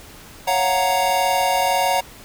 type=chord; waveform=square; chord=Gb major seventh; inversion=second; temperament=equal; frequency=554.4 / 698.5 / 740 / 932.3 Hz; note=Db5 / F5 / Gb5 / Bb5; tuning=0 / 0 / 0 / 0 cents; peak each=-25 / -26 / -21 / -22 dBFS; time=0.47-2.01 s; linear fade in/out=10 ms; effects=pink hiss -42 dBFS RMS until 2.24 s